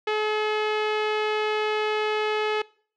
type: tone with low-pass filter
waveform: sawtooth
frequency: 427.4 Hz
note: G#4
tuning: 50 cents sharp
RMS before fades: -25 dBFS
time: 0.07-2.62 s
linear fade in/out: 5 ms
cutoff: 2900 Hz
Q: 1.6
effects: noise-tail reverb RT60 0.5 s tail -23 dB re dry